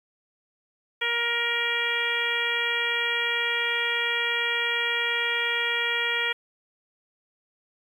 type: harmonic tone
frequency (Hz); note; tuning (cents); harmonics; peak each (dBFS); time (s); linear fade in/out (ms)
471.4; A#4; +19; 1 / 2 / 3 / 4 / 5 / 6 / 7; -35 / -36 / -32 / -28 / -29 / -35 / -30; 1.01-6.33; 10
effects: 9-bit